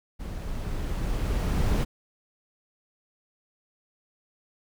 brown noise with level ramp, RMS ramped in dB -35 to -22 dBFS, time 0.19-1.85 s, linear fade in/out 20 ms, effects none

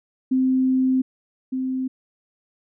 sine tone pair in turn, 259.8 / 259.8 Hz, C4 / C4, -12 / -12 cents, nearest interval unison, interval 0 cents, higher neither, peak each -16 / -22 dBFS, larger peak first, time 0.31-1.02 / 1.52-1.88 s, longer first, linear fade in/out 10 ms, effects none

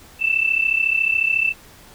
sine tone pair together, 2637 / 2671 Hz, E7 / E7, 0 / +22 cents, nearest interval unison, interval 22 cents, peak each -19 dBFS, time 0.19-1.54 s, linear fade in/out 50 ms, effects pink hiss -46 dBFS RMS until 1.94 s

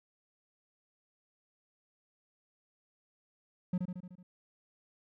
triangle tone with echo, 180.8 Hz, F#3, 40 cents flat, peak -26 dBFS, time 3.73-3.78 s, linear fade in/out 5 ms, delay 75 ms, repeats 6, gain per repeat -4 dB, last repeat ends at 4.23 s, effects none

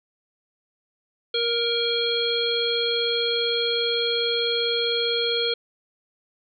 harmonic tone, 468.9 Hz, A#4, 10 cents sharp, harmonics 1 / 3 / 5 / 7 / 9, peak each -25 / -33 / -34 / -25 / -28 dBFS, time 1.34-5.54 s, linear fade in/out 5 ms, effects none

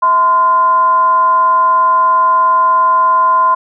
sine tone with frequency modulation, 1030 Hz, C6, 28 cents flat, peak -7 dBFS, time 0.02-3.55 s, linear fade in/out 10 ms, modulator 381 Hz, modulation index 0.31, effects none

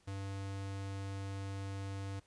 square tone, 98 Hz, G2, in tune, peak -40 dBFS, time 0.07-2.2 s, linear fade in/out 10 ms, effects pink hiss -70 dBFS RMS until 2.26 s + resampled to 22050 Hz

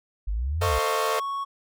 sine exponential two-way sweep, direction up then down, 46.84 to 95.7 to 55.3 Hz, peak -24 dBFS, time 0.27-0.79 s, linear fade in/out 10 ms, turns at 0.66 s
sawtooth chord, F dominant seventh, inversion first, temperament equal with one note detuned, 446.7 / 523.3 / 622.3 / 698.5 Hz, A4 / C5 / Eb5 / F5, +26 / 0 / 0 / 0 cents, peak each -24 / -27 / -26 / -29 dBFS, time 0.61-1.2 s, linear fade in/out 10 ms
triangle tone, 1108.7 Hz, C#6, in tune, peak -25 dBFS, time 0.62-1.45 s, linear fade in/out 20 ms
effects none

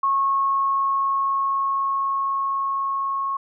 sine tone with level ramp, 1094 Hz, C#6, 23 cents flat, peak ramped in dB -17 to -22 dBFS, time 0.03-3.37 s, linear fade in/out 5 ms, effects none

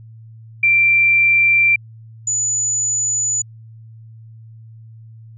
sine tone pair in turn, 2357 / 6952 Hz, D7 / A8, +6 / -22 cents, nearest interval octave + perfect fifth, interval 1872 cents, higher second, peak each -10 / -16 dBFS, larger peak first, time 0.63-1.76 / 2.27-3.42 s, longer second, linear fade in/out 5 ms, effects added 112 Hz sine -37 dBFS peak until 5.37 s

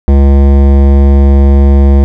sine tone with hard clipping, 69.3 Hz, C#2, in tune, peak -4 dBFS, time 0.08-2.04 s, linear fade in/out 0 ms, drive 16 dB, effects none

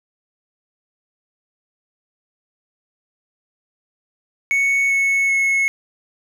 triangle tone with pitch steps, 2217 / 2202 / 2186 Hz, C#7 / C#7 / C#7, 0 / -12 / -25 cents, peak -13 dBFS, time 4.51-5.68 s, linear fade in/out 0 ms, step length 390 ms, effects none

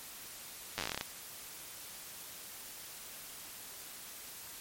slowing click train, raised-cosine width 0.2 ms, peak -17 dBFS, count 13, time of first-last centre 0.78-1.011 s, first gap 9 ms, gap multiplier 1.13, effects white hiss -48 dBFS RMS until 4.6 s + MP3 64 kbps

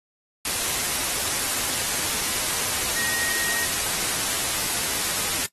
sine tone in noise, 1877 Hz, A#6, 11 cents sharp, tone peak -30 dBFS, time 2.96-3.65 s, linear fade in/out 2 ms, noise white, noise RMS -25 dBFS, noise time 0.45-5.46 s, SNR -8 dB, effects noise-tail reverb RT60 0.1 s tail -21 dB re dry + AAC 32 kbps

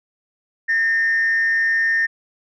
sine tone with frequency modulation, 1821 Hz, A#6, 41 cents flat, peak -14 dBFS, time 0.68-2.07 s, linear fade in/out 20 ms, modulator 187 Hz, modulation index 0.3, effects tanh soft clip ceiling -12 dBFS

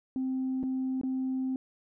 sine tone with dropouts, 261 Hz, C4, 4 cents flat, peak -27 dBFS, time 0.16-1.56 s, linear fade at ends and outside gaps 1 ms, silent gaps 0.63-0.636 / 1.013-1.034 s, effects tanh soft clip ceiling -25 dBFS

